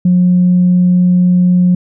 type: tone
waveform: sine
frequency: 179.6 Hz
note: F3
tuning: 49 cents sharp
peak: -5 dBFS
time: 0.05-1.75 s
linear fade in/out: 5 ms
effects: tanh soft clip ceiling -2 dBFS